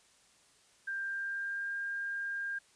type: tone with pitch glide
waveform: sine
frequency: 1587 to 1605.4 Hz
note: G6 to G6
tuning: +21 to +41 cents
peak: -34 dBFS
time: 0.87-2.59 s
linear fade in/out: 10 ms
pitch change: +20 cents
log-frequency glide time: 1.03-1.76 s
effects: white hiss -65 dBFS RMS until 2.75 s + resampled to 22050 Hz